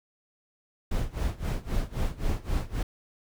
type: noise with tremolo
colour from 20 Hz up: brown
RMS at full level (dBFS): -26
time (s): 0.91-2.83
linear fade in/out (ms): 5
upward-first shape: sine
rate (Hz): 3.8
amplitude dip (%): 90
effects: none